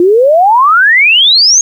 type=exponential sweep; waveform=sine; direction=up; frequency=338.6 to 6645 Hz; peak=-3 dBFS; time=0-1.61 s; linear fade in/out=2 ms; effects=7-bit